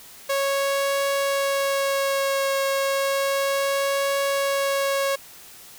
sawtooth tone with vibrato, 551 Hz, C#5, 11 cents flat, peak -17 dBFS, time 0.29-5.16 s, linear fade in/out 10 ms, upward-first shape triangle, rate 0.32 Hz, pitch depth 15 cents each way, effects white hiss -45 dBFS RMS until 5.78 s

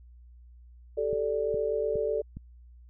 sine chord, G suspended second, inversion none, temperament equal with one note detuned, 392 / 440 / 583.9 Hz, G4 / A4 / D5, 0 / 0 / -10 cents, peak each -34 / -28 / -31 dBFS, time 0.97-2.22 s, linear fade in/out 10 ms
click train, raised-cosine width 5 ms, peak -27 dBFS, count 4, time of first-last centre 1.13-2.37 s, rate 2.42 Hz
effects added 60 Hz sine -49 dBFS peak until 2.89 s

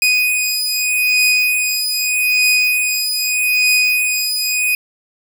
sawtooth beating tone pair, 2489 / 2489.81 Hz, D#7 / D#7, 0 / +1 cents, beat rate 0.81 Hz, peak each -13 dBFS, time 0.02-4.75 s, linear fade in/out 2 ms, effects none

